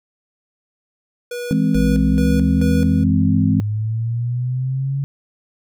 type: tone with tremolo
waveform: square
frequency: 485.2 Hz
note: B4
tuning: 31 cents flat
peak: -25 dBFS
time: 1.31-3.04 s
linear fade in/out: 5 ms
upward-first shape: square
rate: 2.3 Hz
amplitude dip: 75%
type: chord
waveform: sine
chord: E augmented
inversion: none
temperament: equal with one note detuned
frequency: 163.58 / 207.7 / 261.6 Hz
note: E3 / G#3 / B#3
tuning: -13 / 0 / 0 cents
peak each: -18 dBFS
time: 1.51-3.6 s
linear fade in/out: 0 ms
type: linear sweep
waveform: sine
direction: up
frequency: 55.8 to 140 Hz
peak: -18 dBFS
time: 1.75-5.04 s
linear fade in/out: 0 ms
effects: none